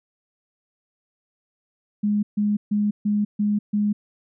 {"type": "tone bursts", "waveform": "sine", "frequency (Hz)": 207.7, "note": "G#3", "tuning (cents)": 0, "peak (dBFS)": -18, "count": 6, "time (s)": [2.03, 3.93], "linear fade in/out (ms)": 10, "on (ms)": 200, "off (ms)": 140, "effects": []}